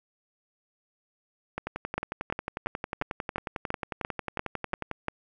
two click trains, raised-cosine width 0.5 ms, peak -16 / -13 dBFS, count 38 / 10, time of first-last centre 1.58-4.913 / 1.98-5.083 s, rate 11.1 / 2.9 Hz, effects none

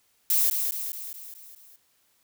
violet noise with echo, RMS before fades -22 dBFS, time 0.3-0.5 s, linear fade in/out 2 ms, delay 210 ms, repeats 6, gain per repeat -5 dB, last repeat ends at 1.76 s, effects white hiss -67 dBFS RMS until 2.23 s

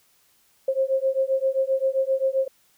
sine beating tone pair, 529 / 536.6 Hz, C5 / C5, +19 / +44 cents, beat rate 7.6 Hz, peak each -23 / -23 dBFS, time 0.68-2.48 s, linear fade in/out 5 ms, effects white hiss -62 dBFS RMS until 2.77 s

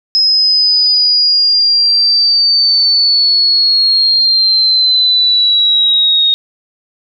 sine linear sweep, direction down, 5120 to 3724 Hz, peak -7 dBFS, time 0.15-6.34 s, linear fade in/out 0 ms, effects none

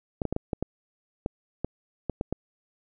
clicks, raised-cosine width 2 ms, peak -14 dBFS, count 11, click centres 0.218 / 0.253 / 0.326 / 0.364 / 0.532 / 0.626 / 1.261 / 1.646 / 2.097 / 2.211 / 2.326 s, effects none

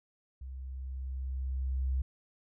sine tone with level ramp, 65.41 Hz, C2, in tune, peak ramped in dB -40 to -27 dBFS, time 0.41-2.02 s, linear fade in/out 5 ms, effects none

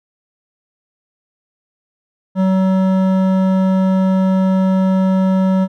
sine tone with hard clipping, 188.9 Hz, F#3, 36 cents sharp, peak -13 dBFS, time 2.35-5.68 s, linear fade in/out 50 ms, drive 12 dB, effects none

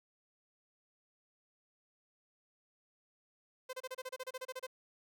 sawtooth tone bursts, 515 Hz, C5, 28 cents flat, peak -36 dBFS, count 14, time 3.69-4.668 s, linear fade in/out 10 ms, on 42 ms, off 30 ms, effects none

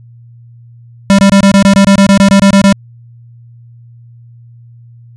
square tone bursts, 197.3 Hz, G3, 11 cents sharp, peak -3 dBFS, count 15, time 1.1-2.726 s, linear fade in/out 0 ms, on 86 ms, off 24 ms, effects added 118 Hz sine -34 dBFS peak until 5.16 s + resampled to 22050 Hz

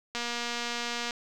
click train, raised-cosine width 0.2 ms, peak -16 dBFS, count 229, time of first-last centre 0.15-1.108 s, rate 238 Hz, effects none

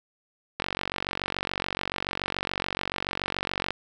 click train, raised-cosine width 0.3 ms, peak -11 dBFS, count 147, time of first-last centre 0.6-3.706 s, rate 47 Hz, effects none

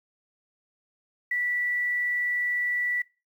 sine tone with quantisation, 1959 Hz, B6, 15 cents flat, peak -24 dBFS, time 1.31-3.02 s, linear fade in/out 5 ms, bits 9, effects noise-tail reverb RT60 0.3 s tail -21 dB re dry

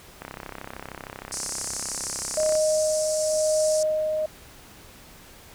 click train, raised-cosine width 0.5 ms, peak -20 dBFS, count 78, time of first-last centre 0.22-2.553 s, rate 33 Hz
white band-pass noise, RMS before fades -32 dBFS, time 1.32-3.83 s, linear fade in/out 2 ms, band 4900 to 9500 Hz, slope 48 dB/octave
sine tone with tremolo, 620 Hz, D#5, 6 cents flat, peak -19 dBFS, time 2.37-4.26 s, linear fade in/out 5 ms, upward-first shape sine, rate 0.99 Hz, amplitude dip 35%
effects pink hiss -48 dBFS RMS until 5.54 s

